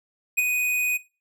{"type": "tone with ADSR envelope", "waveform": "square", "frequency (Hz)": 2489, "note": "D#7", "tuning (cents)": 0, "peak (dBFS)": -17, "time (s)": [0.37, 0.98], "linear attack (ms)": 16, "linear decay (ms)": 19, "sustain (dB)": -5, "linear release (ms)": 20, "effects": ["noise-tail reverb RT60 0.3 s tail -18 dB re dry"]}